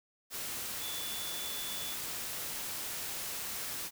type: tone in noise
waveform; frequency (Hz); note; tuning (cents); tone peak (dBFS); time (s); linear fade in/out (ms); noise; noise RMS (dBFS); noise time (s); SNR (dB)
sine; 3463; A7; -28; -42; 0.79-1.97; 50; white; -39; 0.3-3.91; -6
effects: none